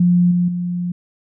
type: tone with level steps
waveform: sine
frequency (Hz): 176.6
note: F3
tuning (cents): +20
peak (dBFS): -10 / -13 / -19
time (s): 0-0.92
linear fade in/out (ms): 5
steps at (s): 0.31 / 0.48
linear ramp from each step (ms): 5
effects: none